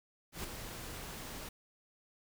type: noise with ADSR envelope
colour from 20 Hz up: pink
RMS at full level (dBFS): -39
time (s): 0.32-1.49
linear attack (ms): 120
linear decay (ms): 6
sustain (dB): -6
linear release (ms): 5
effects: none